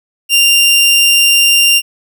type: tone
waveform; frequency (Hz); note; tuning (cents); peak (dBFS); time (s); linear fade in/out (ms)
sawtooth; 2786; F7; -5; -3; 0.29-1.82; 50
effects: none